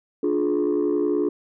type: chord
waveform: sine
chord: D diminished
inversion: none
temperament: just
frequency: 293.7 / 352.4 / 422.9 Hz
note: D4 / F4 / Ab4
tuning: 0 / +16 / +31 cents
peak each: -22 dBFS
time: 0.23-1.29 s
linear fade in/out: 5 ms
effects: tanh soft clip ceiling -15 dBFS